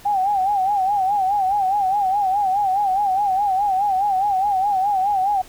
sine tone with vibrato, 787 Hz, G5, 7 cents sharp, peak -16 dBFS, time 0.05-5.42 s, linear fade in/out 10 ms, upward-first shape sine, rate 4.8 Hz, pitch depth 100 cents each way, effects pink hiss -45 dBFS RMS until 5.48 s

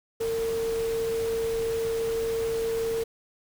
sine tone in noise, 455 Hz, A#4, 42 cents flat, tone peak -25 dBFS, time 0.2-3.04 s, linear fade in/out 10 ms, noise pink, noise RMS -39 dBFS, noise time 0.2-3.04 s, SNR +11 dB, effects none

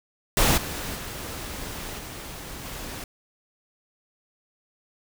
pink noise with level steps, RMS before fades -20 / -32 / -35 / -38 / -36 dBFS, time 0.37-3.04 s, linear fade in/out 2 ms, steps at 0.57 / 0.95 / 1.98 / 2.64 s, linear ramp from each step 10 ms, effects none

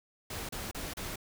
pink noise bursts, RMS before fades -39 dBFS, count 4, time 0.3-1.159 s, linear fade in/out 5 ms, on 190 ms, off 33 ms, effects none

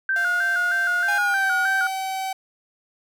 sine tone with vibrato, 1500 Hz, F#6, 23 cents sharp, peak -19 dBFS, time 0.09-1.87 s, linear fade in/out 2 ms, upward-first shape square, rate 3.2 Hz, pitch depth 68 cents each way
sawtooth tone, 698.5 Hz, F5, in tune, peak -27 dBFS, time 0.16-1.18 s, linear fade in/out 2 ms
45% pulse tone with pitch glide, 820 to 765.1 Hz, G#5 to G5, -22 to -42 cents, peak -25 dBFS, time 1.08-2.33 s, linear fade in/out 5 ms, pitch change -120 cents, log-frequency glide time 1.21-1.46 s
effects none

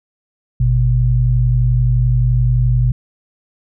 sine tone pair together, 51.91 / 123.47 Hz, G#1 / B2, 0 / 0 cents, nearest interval octave + minor third, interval 1500 cents, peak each -15 / -12 dBFS, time 0.6-2.92 s, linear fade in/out 5 ms, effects none

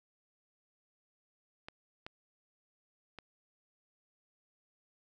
clicks, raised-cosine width 0.3 ms, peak -28 / -27 / -30 dBFS, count 3, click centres 1.685 / 2.065 / 3.187 s, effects none

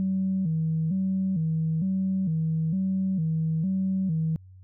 sine tone with vibrato, 174.5 Hz, F3, 1 cent flat, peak -22 dBFS, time 0-4.36 s, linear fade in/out 0 ms, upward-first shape square, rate 1.1 Hz, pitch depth 150 cents each way, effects tanh soft clip ceiling -18 dBFS + added 93 Hz sine -46 dBFS peak until 4.63 s

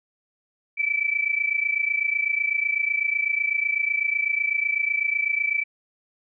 sine tone pair together, 2300 / 2328 Hz, D7 / D7, -37 / -16 cents, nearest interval unison, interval 21 cents, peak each -24 dBFS, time 0.77-5.64 s, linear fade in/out 20 ms, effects none

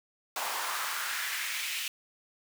pink noise with high-pass filter sweep, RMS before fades -34 dBFS, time 0.36-1.88 s, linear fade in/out 2 ms, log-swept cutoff 820 to 2700 Hz, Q 2.2, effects none

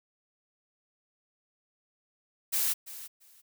blue noise with echo, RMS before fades -28 dBFS, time 2.52-2.74 s, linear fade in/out 20 ms, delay 340 ms, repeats 2, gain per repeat -15 dB, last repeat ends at 3.42 s, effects none

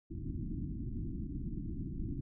pink low-pass noise, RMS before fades -39 dBFS, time 0.1-2.21 s, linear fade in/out 10 ms, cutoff 340 Hz, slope 96 dB/octave, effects none

